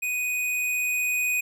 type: tone with level ramp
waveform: square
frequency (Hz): 2489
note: D#7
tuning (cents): 0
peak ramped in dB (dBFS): -26 to -23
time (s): 0.02-1.41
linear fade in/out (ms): 10
effects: none